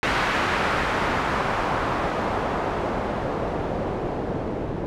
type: noise with low-pass filter sweep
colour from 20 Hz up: white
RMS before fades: -25 dBFS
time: 0.03-4.86 s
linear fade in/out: 0 ms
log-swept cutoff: 1800 to 450 Hz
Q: 0.95
effects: none